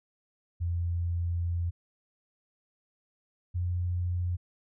sine tone pair in turn, 86 / 88.62 Hz, F2 / F2, -26 / +26 cents, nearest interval minor second, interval 52 cents, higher second, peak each -27 dBFS, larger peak neither, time 0.6-1.71 / 3.54-4.37 s, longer first, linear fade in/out 20 ms, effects none

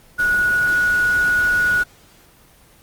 sine tone in noise, 1460 Hz, F#6, 24 cents flat, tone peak -14 dBFS, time 0.18-1.84 s, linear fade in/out 20 ms, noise pink, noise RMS -32 dBFS, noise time 0.18-1.84 s, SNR +15 dB, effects pink hiss -50 dBFS RMS until 2.82 s + Opus 24 kbps

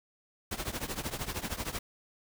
pink noise with tremolo, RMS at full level -33 dBFS, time 0.51-1.79 s, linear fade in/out 5 ms, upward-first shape triangle, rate 13 Hz, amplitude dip 90%, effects none

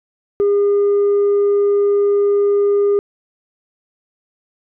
sine tone, 405.6 Hz, G#4, 41 cents flat, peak -9 dBFS, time 0.4-2.99 s, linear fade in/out 0 ms, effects tanh soft clip ceiling -10 dBFS

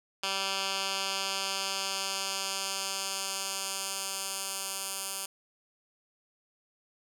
10% pulse tone with band-pass filter sweep, 194.1 Hz, G3, 17 cents flat, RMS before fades -34 dBFS, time 0.23-5.26 s, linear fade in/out 5 ms, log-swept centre 3900 to 10000 Hz, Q 0.96, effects none

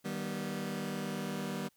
sawtooth chord, Eb augmented, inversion none, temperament just, 155.56 / 194.45 / 243.1 Hz, Eb3 / G3 / B3, 0 / -14 / -27 cents, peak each -38 / -34 / -36 dBFS, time 0.04-1.69 s, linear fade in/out 20 ms, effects white hiss -72 dBFS RMS until 1.76 s

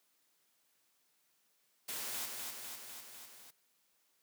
white noise with echo, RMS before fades -41 dBFS, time 1.88-2.26 s, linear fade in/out 10 ms, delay 250 ms, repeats 5, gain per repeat -3 dB, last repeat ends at 3.51 s, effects white hiss -75 dBFS RMS until 4.22 s + high-pass 150 Hz 12 dB/octave

